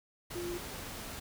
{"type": "tone in noise", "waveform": "sine", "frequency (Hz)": 349.2, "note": "F4", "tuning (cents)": 0, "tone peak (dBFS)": -36, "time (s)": [0.35, 0.58], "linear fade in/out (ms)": 10, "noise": "pink", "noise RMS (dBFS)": -43, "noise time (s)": [0.3, 1.2], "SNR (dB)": 4, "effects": []}